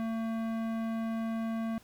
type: tone with tanh clipping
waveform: sine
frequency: 225 Hz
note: A3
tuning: 39 cents sharp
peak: -33 dBFS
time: 0-1.78 s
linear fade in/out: 0 ms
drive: 17 dB
effects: pink hiss -60 dBFS RMS until 1.83 s